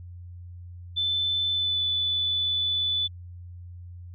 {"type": "tone with pitch glide", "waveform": "sine", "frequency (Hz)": [3521, 3483], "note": ["A7", "A7"], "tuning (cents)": [0, -18], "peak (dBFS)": -23, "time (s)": [0.96, 3.08], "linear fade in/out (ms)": 20, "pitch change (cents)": -18, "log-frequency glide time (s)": [1.52, 1.81], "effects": ["added 88 Hz sine -39 dBFS peak until 4.14 s"]}